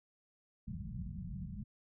white low-pass noise, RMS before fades -43 dBFS, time 0.67-1.64 s, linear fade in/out 10 ms, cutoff 210 Hz, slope 96 dB/octave, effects none

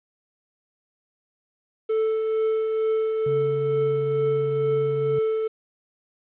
triangle tone with tremolo, 440 Hz, A4, in tune, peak -17 dBFS, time 1.89-5.48 s, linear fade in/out 10 ms, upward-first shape triangle, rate 2.2 Hz, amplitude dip 35%
triangle tone, 138.59 Hz, C#3, in tune, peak -26 dBFS, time 3.26-5.19 s, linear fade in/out 5 ms
effects resampled to 8000 Hz + 9-bit

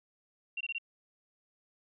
sine tone bursts, 2751 Hz, F7, 27 cents flat, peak -33 dBFS, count 4, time 0.57-0.784 s, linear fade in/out 5 ms, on 37 ms, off 22 ms, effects none

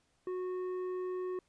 sine tone with tanh clipping, 366.8 Hz, F#4, 15 cents flat, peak -36 dBFS, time 0.27-1.39 s, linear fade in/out 2 ms, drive 8 dB, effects pink hiss -74 dBFS RMS until 1.48 s + resampled to 22050 Hz

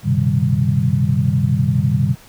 sine tone cluster, 96.1 / 121.5 / 133.5 / 153.3 / 195.5 Hz, G2 / B2 / C3 / D#3 / G3, -34 / -28 / +35 / -25 / -4 cents, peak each -22 / -19 / -18 / -20 / -21 dBFS, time 0.03-2.16 s, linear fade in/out 50 ms, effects pink hiss -45 dBFS RMS until 2.28 s

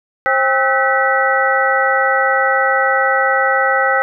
sine tone cluster, 532 / 798 / 1296 / 1512 / 1949 Hz, C5 / G5 / E6 / F#6 / B6, +29 / +31 / -30 / +37 / -23 cents, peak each -18 dBFS, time 0.26-4.02 s, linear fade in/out 0 ms, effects none

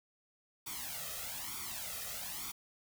white noise with flanger, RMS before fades -42 dBFS, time 0.66-2.52 s, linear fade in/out 10 ms, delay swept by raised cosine 0.87 to 1.6 ms, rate 1.1 Hz, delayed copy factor +0.85, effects none

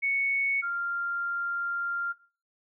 sine tone pair in turn, 2217 / 1392.2 Hz, C#7 / F6, 0 / -6 cents, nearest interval minor sixth, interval 806 cents, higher first, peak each -24 / -28 dBFS, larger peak first, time 0.02-0.62 / 0.62-2.13 s, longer second, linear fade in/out 20 ms, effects noise-tail reverb RT60 0.4 s tail -17 dB re dry

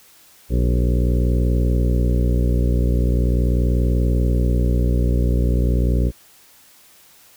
harmonic tone with a mistuned harmonic, 60.4 Hz, B1, 38 cents flat, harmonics 1 / 2 / 3 / 4 / 5 / 6 / 7 / 8 / 9, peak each -16 / -22 / -26 / -28 / -30 / -32 / -33 / -34 / -35 dBFS, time 0.49-6.12 s, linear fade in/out 50 ms, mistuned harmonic 6, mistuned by +73 cents, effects white hiss -50 dBFS RMS until 7.36 s

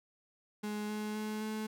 35% pulse tone with pitch steps, 210 / 212.1 / 214.2 / 216.3 Hz, G#3 / G#3 / A3 / A3, +19 / +37 / -46 / -29 cents, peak -34 dBFS, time 0.63-1.67 s, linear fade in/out 10 ms, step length 260 ms, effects none

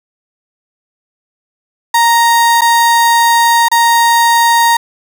35% pulse tone with dropouts, 932.3 Hz, A#5, in tune, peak -5 dBFS, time 1.94-4.77 s, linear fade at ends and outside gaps 5 ms, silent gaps 2.61-2.617 / 3.685-3.715 s, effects none

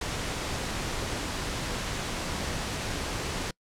pink noise, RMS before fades -32 dBFS, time 0.01-3.51 s, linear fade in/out 5 ms, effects noise-tail reverb RT60 0.1 s tail -26 dB re dry + low-pass 8000 Hz 12 dB/octave

